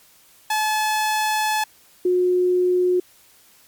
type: tone pair in turn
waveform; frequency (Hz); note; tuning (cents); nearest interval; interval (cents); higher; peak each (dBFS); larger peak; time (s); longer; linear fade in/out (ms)
sawtooth / sine; 860 / 361.6; A5 / F#4; -40 / -40; octave + minor third; 1500; first; -15; neither; 0.5-1.64 / 2.05-3; first; 5
effects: white hiss -53 dBFS RMS until 3.67 s + MP3 96 kbps